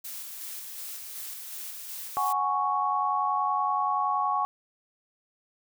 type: noise with tremolo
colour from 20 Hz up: blue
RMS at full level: -38 dBFS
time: 0.04-2.33 s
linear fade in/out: 10 ms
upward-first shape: square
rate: 2.7 Hz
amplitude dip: 25%
type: chord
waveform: sine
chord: F# suspended second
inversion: none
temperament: equal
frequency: 740 / 830.6 / 1108.7 Hz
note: F#5 / G#5 / C#6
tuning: 0 / 0 / 0 cents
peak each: -31 / -29 / -26 dBFS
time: 2.17-4.45 s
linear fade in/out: 0 ms
effects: none